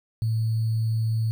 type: tone with sample-and-hold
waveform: sine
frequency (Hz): 111.8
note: A2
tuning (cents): +28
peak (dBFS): -21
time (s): 0.22-1.31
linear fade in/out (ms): 0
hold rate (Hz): 4410
effects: none